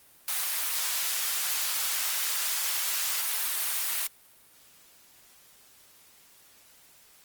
white high-pass noise, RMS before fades -29 dBFS, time 0.28-4.07 s, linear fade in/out 2 ms, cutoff 1000 Hz, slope 12 dB/octave, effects white hiss -57 dBFS RMS until 7.24 s + Opus 32 kbps

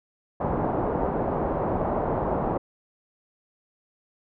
white low-pass noise, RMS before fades -26 dBFS, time 0.4-2.58 s, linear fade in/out 10 ms, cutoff 860 Hz, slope 24 dB/octave, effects none

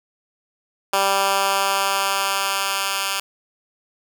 10% pulse tone with high-pass filter sweep, 196 Hz, G3, in tune, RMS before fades -21 dBFS, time 0.93-3.2 s, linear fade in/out 5 ms, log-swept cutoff 660 to 1800 Hz, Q 0.82, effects none

